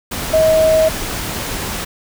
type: tone in noise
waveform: sine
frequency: 635 Hz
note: D#5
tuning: 35 cents sharp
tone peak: -9 dBFS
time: 0.33-0.89 s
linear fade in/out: 10 ms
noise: pink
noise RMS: -23 dBFS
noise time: 0.11-1.85 s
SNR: +11 dB
effects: none